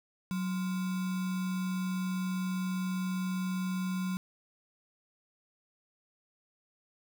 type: tone with sample-and-hold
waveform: sine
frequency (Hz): 185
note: F#3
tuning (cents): 0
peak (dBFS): -30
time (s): 0.31-4.17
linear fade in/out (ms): 0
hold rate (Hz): 1225
effects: none